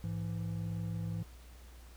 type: tone pair together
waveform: triangle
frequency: 105.55 / 167.4 Hz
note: G#2 / E3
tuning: +29 / +27 cents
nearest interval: minor sixth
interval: 798 cents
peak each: -35 / -36 dBFS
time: 0.04-1.23 s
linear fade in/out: 0 ms
effects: added 60 Hz sine -51 dBFS peak until 1.96 s + pink hiss -60 dBFS RMS until 1.96 s